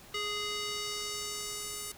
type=tone with band-pass filter sweep; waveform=square; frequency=415.3 Hz; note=G#4; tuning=in tune; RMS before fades=-37 dBFS; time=0.14-1.92 s; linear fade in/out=5 ms; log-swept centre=3100 to 9800 Hz; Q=1.1; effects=pink hiss -53 dBFS RMS until 1.97 s